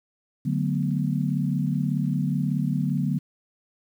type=chord; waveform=sine; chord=B minor seventh; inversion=first; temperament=equal with one note detuned; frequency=146.83 / 185 / 221.8 / 246.9 Hz; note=D3 / F#3 / A3 / B3; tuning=0 / 0 / +14 / 0 cents; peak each=-25 / -27 / -31 / -29 dBFS; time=0.45-3.19 s; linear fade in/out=10 ms; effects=9-bit